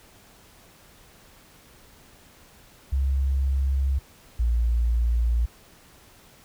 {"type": "tone pair in turn", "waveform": "sine", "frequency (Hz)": [67.6, 58.31], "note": ["C#2", "A#1"], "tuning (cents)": [-43, 1], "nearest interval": "minor third", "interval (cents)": 256, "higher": "first", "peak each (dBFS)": [-20, -19], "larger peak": "second", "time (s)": [[2.92, 3.99], [4.39, 5.46]], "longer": "neither", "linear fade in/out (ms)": 10, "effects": ["pink hiss -53 dBFS RMS until 6.44 s"]}